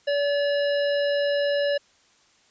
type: harmonic tone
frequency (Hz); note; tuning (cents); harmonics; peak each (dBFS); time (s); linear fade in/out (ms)
573; D5; -43; 1 / 3 / 5 / 7 / 9; -21 / -31 / -35 / -38 / -40; 0.07-1.78; 10
effects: white hiss -60 dBFS RMS until 2.5 s + resampled to 16000 Hz